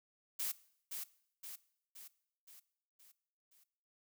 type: noise with echo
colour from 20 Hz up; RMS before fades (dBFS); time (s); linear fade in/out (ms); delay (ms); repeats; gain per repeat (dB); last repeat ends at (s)
blue; -38; 0.39-0.52; 10; 520; 6; -5; 3.64
effects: noise-tail reverb RT60 0.7 s tail -20 dB re dry